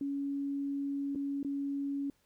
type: tone with dropouts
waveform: sine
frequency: 280 Hz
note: C#4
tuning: 18 cents sharp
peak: -32 dBFS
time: 0.01-2.1 s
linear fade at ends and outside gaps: 2 ms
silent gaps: 1.15-1.157 / 1.43-1.447 s
effects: pink hiss -72 dBFS RMS until 2.25 s